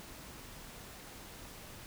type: silence
effects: pink hiss -50 dBFS RMS until 1.86 s